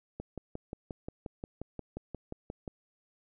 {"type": "click train", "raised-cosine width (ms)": 2, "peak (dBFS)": -25, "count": 15, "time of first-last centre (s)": [0.2, 2.678], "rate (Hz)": 5.65, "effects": []}